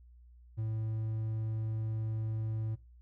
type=tone; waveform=triangle; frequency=110.2 Hz; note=A2; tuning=3 cents sharp; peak=-30 dBFS; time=0.57-2.76 s; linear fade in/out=20 ms; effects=noise-tail reverb RT60 0.3 s tail -23 dB re dry + added 60 Hz sine -54 dBFS peak until 3.01 s